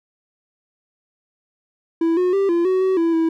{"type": "tone with pitch steps", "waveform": "triangle", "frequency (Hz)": [330.4, 362.5, 393.1, 341.7, 373.7, 377.7, 332.8, 326.4], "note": ["E4", "F#4", "G4", "F4", "F#4", "F#4", "E4", "E4"], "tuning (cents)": [4, -35, 5, -38, 17, 36, 17, -17], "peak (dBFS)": -13, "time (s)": [2.01, 3.29], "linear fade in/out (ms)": 5, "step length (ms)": 160, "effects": []}